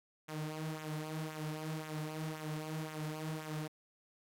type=tone with flanger; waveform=sawtooth; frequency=155.56 Hz; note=D#3; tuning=in tune; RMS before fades=-41 dBFS; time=0.28-3.68 s; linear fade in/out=10 ms; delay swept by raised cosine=0.2 to 5.9 ms; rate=1.9 Hz; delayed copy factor=-0.65; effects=AAC 64 kbps